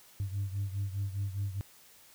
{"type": "beating tone pair", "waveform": "sine", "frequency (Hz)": [98, 102.9], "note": ["G2", "G#2"], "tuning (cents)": [0, -16], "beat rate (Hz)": 4.9, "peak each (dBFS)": [-32, -36], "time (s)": [0.2, 1.61], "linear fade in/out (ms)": 0, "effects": ["tanh soft clip ceiling -27 dBFS", "white hiss -58 dBFS RMS until 2.14 s"]}